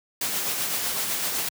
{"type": "noise with tremolo", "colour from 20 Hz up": "white", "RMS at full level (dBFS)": -26, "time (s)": [0.21, 1.49], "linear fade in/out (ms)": 5, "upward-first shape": "sine", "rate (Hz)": 7.9, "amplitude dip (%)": 30, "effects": ["high-pass 100 Hz 12 dB/octave"]}